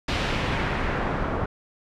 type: noise with low-pass filter sweep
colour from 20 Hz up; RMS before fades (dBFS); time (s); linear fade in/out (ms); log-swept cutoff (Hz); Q
pink; -26; 0.08-1.46; 5; 3800 to 1100; 1.1
effects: none